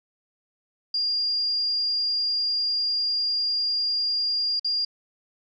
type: tone with dropouts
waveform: sine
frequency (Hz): 4810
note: D8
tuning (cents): +41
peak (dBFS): -22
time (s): 0.94-4.85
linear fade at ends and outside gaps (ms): 5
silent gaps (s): 4.596-4.645
effects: none